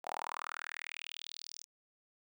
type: tone with high-pass filter sweep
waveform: sawtooth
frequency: 40.03 Hz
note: D#1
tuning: 50 cents sharp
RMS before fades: -44 dBFS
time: 0.03-1.66 s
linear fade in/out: 50 ms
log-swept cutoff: 700 to 6200 Hz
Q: 4.3
effects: none